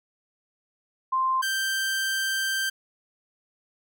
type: tone pair in turn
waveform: sine / sawtooth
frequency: 1046.5 / 1568 Hz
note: C6 / G6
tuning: 0 / 0 cents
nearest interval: perfect fifth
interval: 700 cents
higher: second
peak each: -21 dBFS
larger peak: neither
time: 1.12-1.42 / 1.42-2.7 s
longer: second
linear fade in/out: 10 ms
effects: none